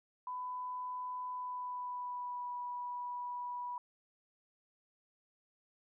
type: tone with pitch glide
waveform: sine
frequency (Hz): 1000 to 978.9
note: B5 to B5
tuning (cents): +21 to -16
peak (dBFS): -38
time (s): 0.27-3.78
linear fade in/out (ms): 2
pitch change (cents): -37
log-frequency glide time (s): 1.31-2.55
effects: none